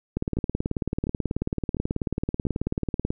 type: two click trains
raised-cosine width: 3 ms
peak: -12 / -17 dBFS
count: 55 / 4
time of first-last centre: 0.17-3.105 / 0.37-2.468 s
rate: 18.4 / 1.43 Hz
effects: none